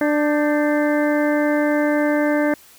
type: harmonic tone with a mistuned harmonic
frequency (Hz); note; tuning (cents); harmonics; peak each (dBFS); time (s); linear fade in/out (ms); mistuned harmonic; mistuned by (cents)
296.1; D4; +14; 1 / 2 / 3 / 4 / 5 / 6 / 7; -18 / -20 / -29 / -33 / -28 / -30 / -32; 0.01-2.54; 2; 5; +90
effects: white hiss -48 dBFS RMS until 2.78 s